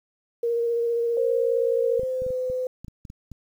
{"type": "tone with vibrato", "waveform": "sine", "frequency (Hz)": 468.5, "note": "A#4", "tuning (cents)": 9, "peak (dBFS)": -21, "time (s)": [0.43, 2], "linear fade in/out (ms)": 5, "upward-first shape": "square", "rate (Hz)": 15, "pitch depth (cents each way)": 12}
{"type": "tone with pitch glide", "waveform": "sine", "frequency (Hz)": [528, 508.8], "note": ["C5", "C5"], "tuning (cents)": [16, -48], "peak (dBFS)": -24, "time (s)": [1.17, 2.67], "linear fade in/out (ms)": 2, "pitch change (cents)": -64, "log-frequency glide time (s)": [1.68, 2.36]}
{"type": "clicks", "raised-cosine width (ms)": 5, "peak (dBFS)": -27, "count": 11, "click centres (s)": [1.995, 2.033, 2.22, 2.265, 2.305, 2.5, 2.846, 2.882, 3.052, 3.101, 3.317]}
{"effects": ["9-bit"]}